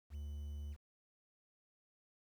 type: tone with quantisation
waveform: triangle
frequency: 73 Hz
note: D2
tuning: 10 cents flat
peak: -40 dBFS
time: 0.1-0.77 s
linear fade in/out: 50 ms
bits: 11
effects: none